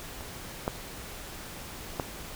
clicks, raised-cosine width 1 ms, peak -27 / -13 / -14 dBFS, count 3, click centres 0.208 / 0.679 / 1.998 s, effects pink hiss -42 dBFS RMS until 2.35 s

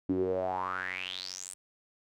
sawtooth tone with band-pass filter sweep, 92.5 Hz, F#2, in tune, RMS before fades -34 dBFS, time 0.09-1.54 s, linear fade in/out 0 ms, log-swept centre 280 to 9100 Hz, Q 8.2, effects none

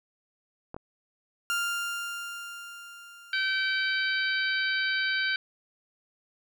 clicks, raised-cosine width 1 ms, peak -24 dBFS, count 2, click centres 0.744 / 0.765 s
30% pulse tone with exponential decay, 1396.9 Hz, F6, in tune, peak -23 dBFS, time 1.5-4.63 s, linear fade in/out 0 ms, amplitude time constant 680 ms
harmonic tone, 770 Hz, G5, 31 cents flat, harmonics 2 / 3 / 4 / 5 / 6, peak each -27 / -33 / -35 / -36 / -36 dBFS, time 3.33-5.36 s, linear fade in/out 2 ms
effects none

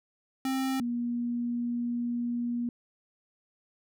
square / sine tone pair in turn, 264.6 / 239.3 Hz, C4 / A#3, +20 / +46 cents, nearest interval major second, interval 174 cents, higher first, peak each -28 dBFS, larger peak neither, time 0.45-0.8 / 0.8-2.69 s, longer second, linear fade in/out 2 ms, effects none

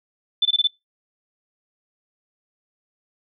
sine tone bursts, 3520 Hz, A7, in tune, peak -14 dBFS, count 5, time 0.42-0.673 s, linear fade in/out 5 ms, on 33 ms, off 22 ms, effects noise-tail reverb RT60 0.2 s tail -23 dB re dry

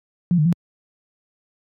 sine tone with pitch steps, 175.6 / 151.2 / 171.9 Hz, F3 / D#3 / F3, +10 / -49 / -27 cents, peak -13 dBFS, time 0.31-0.526 s, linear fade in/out 0 ms, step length 72 ms, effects high-pass 100 Hz 12 dB/octave

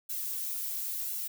violet noise with flanger, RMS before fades -35 dBFS, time 0.09-1.28 s, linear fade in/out 10 ms, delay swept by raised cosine 1.6 to 4.2 ms, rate 0.96 Hz, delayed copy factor -0.95, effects none

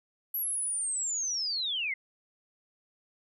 sine linear sweep, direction down, 11840 to 2015 Hz, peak -29 dBFS, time 0.34-1.94 s, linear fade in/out 5 ms, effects none

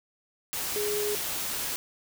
sine tone in noise, 416.2 Hz, G#4, 4 cents sharp, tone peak -28 dBFS, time 0.76-1.15 s, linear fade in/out 0 ms, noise white, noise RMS -32 dBFS, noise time 0.53-1.76 s, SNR +1 dB, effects none

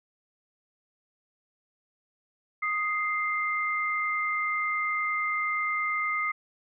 sine tone pair together, 1244.5 / 2093 Hz, D#6 / C7, 0 / 0 cents, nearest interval major sixth, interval 900 cents, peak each -29 / -28 dBFS, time 2.62-6.32 s, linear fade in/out 10 ms, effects none

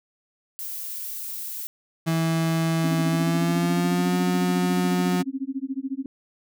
violet noise, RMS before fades -33 dBFS, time 0.59-1.67 s, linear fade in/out 0 ms
35% pulse tone with pitch glide, 163.4 to 180.26 Hz, E3 to F#3, -15 to -45 cents, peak -19 dBFS, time 2.06-5.23 s, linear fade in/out 20 ms, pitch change +170 cents, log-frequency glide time 3.06-4.15 s
sine tone with tremolo, 268.4 Hz, C4, 44 cents sharp, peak -23 dBFS, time 2.84-6.06 s, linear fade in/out 2 ms, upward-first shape sine, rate 14 Hz, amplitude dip 100%
effects none

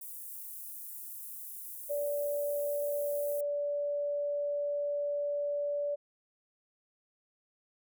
pink high-pass noise, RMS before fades -44 dBFS, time 0.01-3.41 s, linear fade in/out 5 ms, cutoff 11000 Hz, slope 24 dB/octave
sine tone, 579 Hz, D5, 25 cents flat, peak -30 dBFS, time 1.89-5.96 s, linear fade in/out 20 ms
effects none

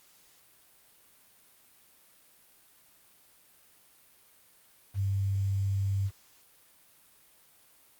sine tone with quantisation, 98.1 Hz, G2, 2 cents sharp, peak -26 dBFS, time 4.94-6.11 s, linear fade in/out 50 ms, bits 9, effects white hiss -61 dBFS RMS until 7.99 s + Opus 48 kbps

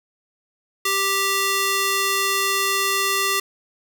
square tone with high-pass filter, 392 Hz, G4, in tune, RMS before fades -21 dBFS, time 0.85-3.4 s, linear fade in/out 5 ms, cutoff 1100 Hz, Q 0.53, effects none

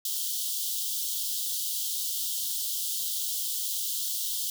white high-pass noise, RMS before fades -31 dBFS, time 0.05-4.5 s, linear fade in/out 2 ms, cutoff 3000 Hz, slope 96 dB/octave, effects none

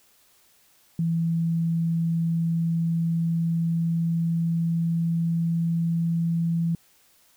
sine tone with pitch glide, 165.9 to 167.25 Hz, E3 to E3, +11 to +25 cents, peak -21 dBFS, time 0.99-6.75 s, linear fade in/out 2 ms, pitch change +14 cents, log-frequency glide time 2.05-6.33 s, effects white hiss -60 dBFS RMS until 7.36 s

